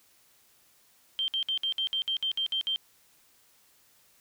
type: tone bursts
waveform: sine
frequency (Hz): 3151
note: G7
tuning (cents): +8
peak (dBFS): -26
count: 11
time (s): 1.19-2.76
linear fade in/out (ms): 0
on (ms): 90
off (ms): 58
effects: white hiss -63 dBFS RMS until 4.2 s